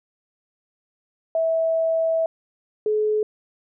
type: tone pair in turn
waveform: sine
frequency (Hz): 652 / 426.8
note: E5 / G#4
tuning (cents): -19 / +47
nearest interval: perfect fifth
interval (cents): 734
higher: first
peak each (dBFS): -18 / -18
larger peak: neither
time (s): 1.35-2.26 / 2.86-3.23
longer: first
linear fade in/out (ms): 2
effects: none